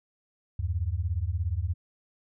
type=beating tone pair; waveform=sine; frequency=78 / 95 Hz; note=D#2 / F#2; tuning=+5 / +46 cents; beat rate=17 Hz; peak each=-29 dBFS; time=0.59-1.74 s; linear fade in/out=5 ms; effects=none